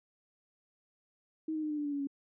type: tone with pitch steps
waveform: sine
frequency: 316 / 310.4 / 304.9 / 299.5 / 294.2 / 288.9 / 283.8 / 278.8 Hz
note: D#4 / D#4 / D#4 / D4 / D4 / D4 / C#4 / C#4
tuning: +27 / -4 / -35 / +34 / +3 / -28 / +41 / +10 cents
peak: -32 dBFS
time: 1.48-2.072 s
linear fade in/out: 5 ms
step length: 74 ms
effects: none